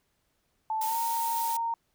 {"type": "tone with pitch glide", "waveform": "sine", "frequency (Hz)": [877, 922.7], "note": ["A5", "A#5"], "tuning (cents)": [-6, -18], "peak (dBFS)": -27, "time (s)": [0.7, 1.74], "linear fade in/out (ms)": 2, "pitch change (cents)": 88, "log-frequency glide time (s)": [0.85, 0.96]}
{"type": "noise", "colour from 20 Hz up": "blue", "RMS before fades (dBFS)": -36, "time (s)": [0.81, 1.57], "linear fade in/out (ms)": 5}
{"effects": ["pink hiss -74 dBFS RMS until 1.94 s"]}